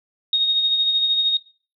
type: tone with tremolo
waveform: sine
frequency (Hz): 3729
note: A#7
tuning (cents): 0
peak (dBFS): -14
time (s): 0.33-1.37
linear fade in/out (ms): 2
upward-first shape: sine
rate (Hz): 13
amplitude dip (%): 40
effects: noise-tail reverb RT60 0.4 s tail -21 dB re dry